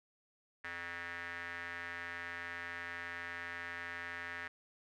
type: tone with band-pass filter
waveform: square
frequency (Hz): 86.1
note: F2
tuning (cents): -24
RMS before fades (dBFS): -44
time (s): 0.64-4.48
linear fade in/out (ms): 5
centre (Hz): 1800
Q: 4.9
effects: none